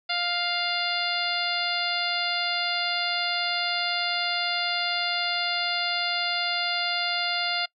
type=harmonic tone with a mistuned harmonic; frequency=701 Hz; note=F5; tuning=6 cents sharp; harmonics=1 / 2 / 3 / 4 / 5 / 6 / 7; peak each=-32 / -32 / -32 / -32 / -32 / -32 / -32 dBFS; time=0.09-7.66 s; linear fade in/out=10 ms; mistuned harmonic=7; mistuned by=-37 cents; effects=noise-tail reverb RT60 0.1 s tail -24 dB re dry